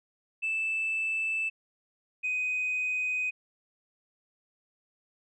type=tone pair in turn; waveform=sine; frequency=2637 / 2503 Hz; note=E7 / D#7; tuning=0 / +10 cents; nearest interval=minor second; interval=90 cents; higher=first; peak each=-26 dBFS; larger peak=neither; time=0.42-1.5 / 2.23-3.31 s; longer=neither; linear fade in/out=20 ms; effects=tanh soft clip ceiling -24 dBFS